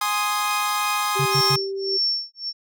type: chord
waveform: sawtooth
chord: Ab major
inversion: none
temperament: equal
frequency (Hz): 830.6 / 1046.5 / 1244.5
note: Ab5 / C6 / Eb6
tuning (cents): 0 / 0 / 0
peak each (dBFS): -23 / -23 / -20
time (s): 0.01-1.56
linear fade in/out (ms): 5
type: tone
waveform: sine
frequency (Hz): 390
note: G4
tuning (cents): -9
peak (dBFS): -25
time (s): 1.15-1.98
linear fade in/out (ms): 20
type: tone bursts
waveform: triangle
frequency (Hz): 139.4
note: C#3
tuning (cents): +10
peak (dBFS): -19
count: 3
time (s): 1.19-1.566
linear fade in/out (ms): 10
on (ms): 68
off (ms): 86
type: tone with tremolo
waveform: sine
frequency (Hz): 5440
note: F8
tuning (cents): -46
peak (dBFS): -18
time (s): 1.3-2.53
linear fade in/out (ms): 50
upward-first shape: sine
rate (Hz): 1.7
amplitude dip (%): 100
effects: none